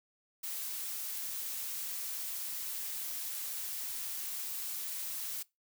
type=noise; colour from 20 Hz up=blue; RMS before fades=-39 dBFS; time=0.43-5.43 s; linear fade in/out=10 ms; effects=noise-tail reverb RT60 0.2 s tail -21 dB re dry